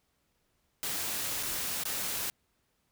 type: noise with dropouts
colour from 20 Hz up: white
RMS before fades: -34 dBFS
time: 0.83-2.3 s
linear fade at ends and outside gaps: 0 ms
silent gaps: 1.428-1.432 / 1.836-1.854 s
effects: pink hiss -75 dBFS RMS until 2.91 s